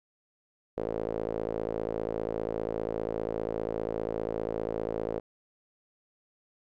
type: tone with band-pass filter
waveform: sawtooth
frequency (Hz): 55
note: A1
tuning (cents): 0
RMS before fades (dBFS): -33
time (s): 0.77-5.2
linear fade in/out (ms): 10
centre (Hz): 480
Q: 3.4
effects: none